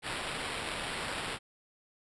violet noise with sample-and-hold, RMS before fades -37 dBFS, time 0.02-1.39 s, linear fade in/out 50 ms, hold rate 6300 Hz, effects resampled to 24000 Hz

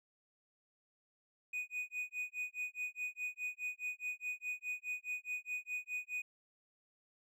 triangle tone with tremolo, 2482 Hz, D#7, 5 cents flat, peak -34 dBFS, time 1.53-6.22 s, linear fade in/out 5 ms, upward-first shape sine, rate 4.8 Hz, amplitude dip 100%, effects none

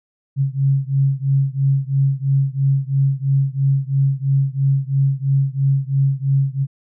sine beating tone pair, 135.6 / 138.6 Hz, C#3 / C#3, -38 / 0 cents, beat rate 3 Hz, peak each -17 / -18 dBFS, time 0.36-6.67 s, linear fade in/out 50 ms, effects none

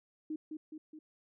sine tone with echo, 310 Hz, D#4, 6 cents flat, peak -35 dBFS, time 0.3-0.36 s, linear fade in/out 5 ms, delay 210 ms, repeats 3, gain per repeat -4 dB, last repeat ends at 0.99 s, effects none

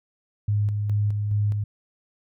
sine tone with tremolo, 103.83 Hz, G#2, in tune, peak -19 dBFS, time 0.48-1.64 s, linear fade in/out 5 ms, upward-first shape square, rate 2.4 Hz, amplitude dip 35%, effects none

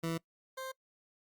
20% pulse tone pair in turn, 164.81 / 524.5 Hz, E3 / C5, 0 / +4 cents, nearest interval octave + minor sixth, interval 2004 cents, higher second, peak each -28 / -35 dBFS, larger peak first, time 0.03-0.18 / 0.57-0.72 s, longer neither, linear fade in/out 10 ms, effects noise-tail reverb RT60 0.1 s tail -22 dB re dry + Opus 48 kbps

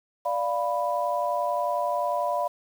sine chord, B diminished, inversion first, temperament equal, 587.3 / 698.5 / 987.8 Hz, D5 / F5 / B5, 0 / 0 / 0 cents, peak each -28 dBFS, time 0.25-2.48 s, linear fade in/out 10 ms, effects 8-bit

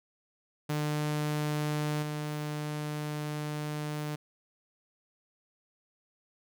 sawtooth tone with level steps, 150.1 Hz, D3, 38 cents sharp, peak -25 / -29 dBFS, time 0.69-4.16 s, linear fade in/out 10 ms, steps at 2.02 s, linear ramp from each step 10 ms, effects none

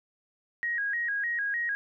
sine tone with vibrato, 1760 Hz, A6, in tune, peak -27 dBFS, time 0.63-1.75 s, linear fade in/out 0 ms, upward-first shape square, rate 3.3 Hz, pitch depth 120 cents each way, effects none

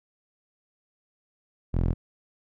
sawtooth tone with band-pass filter, 42.57 Hz, F1, 44 cents flat, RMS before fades -24 dBFS, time 1.73-1.94 s, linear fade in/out 20 ms, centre 120 Hz, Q 0.56, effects none

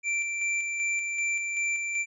square tone with tremolo, 2349 Hz, D7, in tune, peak -26 dBFS, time 0.03-2.06 s, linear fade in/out 50 ms, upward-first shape square, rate 2.6 Hz, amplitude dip 35%, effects resampled to 24000 Hz

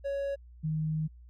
triangle / sine tone pair in turn, 557 / 156.3 Hz, C#5 / D#3, +8 / +8 cents, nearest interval octave + minor seventh, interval 2200 cents, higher first, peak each -28 dBFS, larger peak neither, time 0.04-0.36 / 0.63-1.08 s, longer second, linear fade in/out 20 ms, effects added 60 Hz sine -49 dBFS peak until 1.29 s

